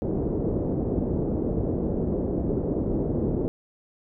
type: low-pass noise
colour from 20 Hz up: white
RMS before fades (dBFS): -26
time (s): 0.02-3.48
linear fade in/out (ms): 0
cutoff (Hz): 440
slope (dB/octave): 24
effects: none